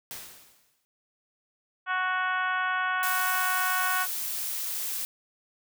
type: noise with exponential decay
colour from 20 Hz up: white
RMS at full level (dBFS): -37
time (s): 0.11-0.85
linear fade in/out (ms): 0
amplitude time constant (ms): 160
type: harmonic tone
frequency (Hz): 370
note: F#4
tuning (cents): 0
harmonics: 2 / 3 / 4 / 5 / 6 / 7 / 8 / 9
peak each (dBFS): -34 / -30 / -28 / -36 / -41 / -41 / -45 / -46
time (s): 1.86-4.07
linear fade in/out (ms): 50
type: noise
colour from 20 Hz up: blue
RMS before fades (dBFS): -32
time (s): 3.03-5.05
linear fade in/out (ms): 0
effects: none